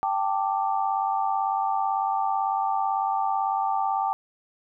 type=chord; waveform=sine; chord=G suspended second; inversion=none; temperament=just; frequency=784 / 882 / 1176 Hz; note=G5 / A5 / D6; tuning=0 / +4 / +2 cents; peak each=-25 / -27 / -30 dBFS; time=0.03-4.13 s; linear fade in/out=0 ms; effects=none